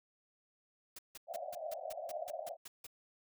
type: noise bursts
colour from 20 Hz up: white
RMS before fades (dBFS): -49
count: 11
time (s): 0.96-2.868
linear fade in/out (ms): 5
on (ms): 28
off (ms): 160
type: band-pass noise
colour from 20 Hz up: white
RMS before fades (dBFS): -43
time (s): 1.27-2.57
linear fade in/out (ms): 50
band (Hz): 580 to 710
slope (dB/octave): 96
effects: none